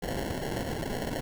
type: noise with sample-and-hold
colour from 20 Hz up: white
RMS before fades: -33 dBFS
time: 0.02-1.21 s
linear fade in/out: 10 ms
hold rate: 1225 Hz
effects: none